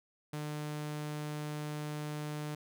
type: tone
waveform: sawtooth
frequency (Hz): 150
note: D3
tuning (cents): +37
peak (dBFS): -33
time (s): 0.33-2.55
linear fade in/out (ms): 5
effects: none